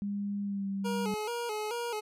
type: tone with pitch glide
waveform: sine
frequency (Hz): 202.2 to 196.22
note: G#3 to G3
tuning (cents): -46 to +2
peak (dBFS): -31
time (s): 0.02-1.14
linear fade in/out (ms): 0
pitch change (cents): -52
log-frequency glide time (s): 0.43-0.67
type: tone with vibrato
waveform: 25% pulse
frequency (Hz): 449.4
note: A4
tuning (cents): +37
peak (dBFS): -29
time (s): 0.84-2.01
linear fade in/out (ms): 20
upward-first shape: square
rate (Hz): 2.3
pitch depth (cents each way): 94
effects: resampled to 32000 Hz